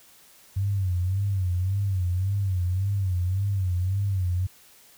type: tone with vibrato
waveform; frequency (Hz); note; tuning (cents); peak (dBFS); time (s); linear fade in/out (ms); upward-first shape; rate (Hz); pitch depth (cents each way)
sine; 94.5; F#2; +37; -22; 0.56-4.47; 10; sine; 1.8; 110
effects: white hiss -54 dBFS RMS until 4.97 s